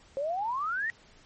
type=exponential sweep; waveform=sine; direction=up; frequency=533 to 1913 Hz; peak=-28 dBFS; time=0.17-0.9 s; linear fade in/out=0 ms; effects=pink hiss -58 dBFS RMS until 1.25 s + MP3 32 kbps